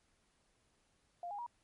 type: tone with pitch steps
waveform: sine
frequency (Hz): 698.5 / 816.4 / 954.2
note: F5 / G#5 / A#5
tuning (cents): 0 / -30 / +40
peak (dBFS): -40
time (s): 1.23-1.464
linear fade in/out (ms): 2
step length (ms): 78
effects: pink hiss -75 dBFS RMS until 1.63 s + MP3 48 kbps